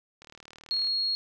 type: click train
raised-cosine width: 0.2 ms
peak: -30 dBFS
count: 26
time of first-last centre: 0.22-0.871 s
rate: 38.4 Hz
type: tone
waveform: sine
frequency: 4297 Hz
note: C8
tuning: 45 cents sharp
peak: -25 dBFS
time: 0.71-1.15 s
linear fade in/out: 0 ms
effects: none